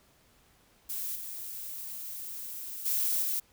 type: noise with level steps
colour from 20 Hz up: violet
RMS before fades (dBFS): -35 / -40 / -29 / -31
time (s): 0.89-3.4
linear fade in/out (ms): 10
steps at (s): 1.15 / 2.85 / 3.22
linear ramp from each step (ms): 10
effects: pink hiss -64 dBFS RMS until 3.52 s